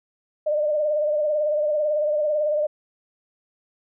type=tone with vibrato; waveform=sine; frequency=602 Hz; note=D5; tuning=43 cents sharp; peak=-19 dBFS; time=0.46-2.67 s; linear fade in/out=10 ms; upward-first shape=sine; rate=18 Hz; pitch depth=50 cents each way; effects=none